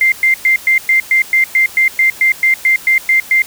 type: tone bursts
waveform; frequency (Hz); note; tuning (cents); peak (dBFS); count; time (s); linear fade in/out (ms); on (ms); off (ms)
sine; 2093; C7; 0; -7; 16; 0.01-3.42; 2; 110; 110
effects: white hiss -33 dBFS RMS until 3.46 s